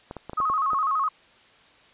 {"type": "clicks", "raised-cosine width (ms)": 1, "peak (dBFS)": -21, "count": 7, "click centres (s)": [0.111, 0.167, 0.296, 0.333, 0.402, 0.5, 0.733]}
{"type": "tone with vibrato", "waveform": "sine", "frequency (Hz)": 1174.7, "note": "D6", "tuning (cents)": 0, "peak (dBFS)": -21, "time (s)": [0.37, 1.09], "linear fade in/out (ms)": 10, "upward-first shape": "square", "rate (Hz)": 12, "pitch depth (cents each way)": 120}
{"effects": ["white hiss -55 dBFS RMS until 1.93 s", "resampled to 8000 Hz"]}